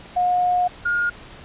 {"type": "tone pair in turn", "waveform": "sine", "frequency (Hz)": [719, 1424.4], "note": ["F#5", "F6"], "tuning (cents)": [-50, 34], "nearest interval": "octave", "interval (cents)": 1184, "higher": "second", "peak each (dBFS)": [-16, -18], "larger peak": "first", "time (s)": [[0.16, 0.68], [0.85, 1.1]], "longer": "first", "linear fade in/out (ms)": 10, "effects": ["pink hiss -42 dBFS RMS until 1.44 s", "resampled to 8000 Hz"]}